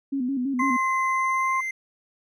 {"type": "tone with vibrato", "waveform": "sine", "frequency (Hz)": 261.6, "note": "C4", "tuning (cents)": 0, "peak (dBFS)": -23, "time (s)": [0.12, 0.77], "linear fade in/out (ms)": 10, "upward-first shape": "square", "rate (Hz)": 6, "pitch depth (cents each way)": 87}
{"type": "tone", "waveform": "sine", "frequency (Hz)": 1058, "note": "C6", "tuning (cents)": 19, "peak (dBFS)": -22, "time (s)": [0.59, 1.61], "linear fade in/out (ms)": 10}
{"type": "tone with pitch glide", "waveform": "triangle", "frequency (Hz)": [2049, 2081], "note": ["C7", "C7"], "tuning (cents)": [-37, -10], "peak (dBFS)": -25, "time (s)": [0.59, 1.71], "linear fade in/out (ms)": 5, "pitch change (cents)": 27, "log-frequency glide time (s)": [1.08, 1.56]}
{"effects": []}